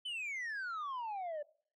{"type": "exponential sweep", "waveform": "sine", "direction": "down", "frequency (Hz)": [3078, 574], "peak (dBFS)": -35, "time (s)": [0.05, 1.43], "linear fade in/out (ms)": 10, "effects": ["noise-tail reverb RT60 0.5 s tail -22 dB re dry", "tanh soft clip ceiling -37 dBFS"]}